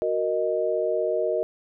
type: chord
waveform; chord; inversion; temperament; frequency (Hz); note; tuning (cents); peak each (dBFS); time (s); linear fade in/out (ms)
sine; D# minor; first; equal; 370 / 466.2 / 622.3; F#4 / A#4 / D#5; 0 / 0 / 0; -28 / -26 / -25; 0.02-1.43; 0
effects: none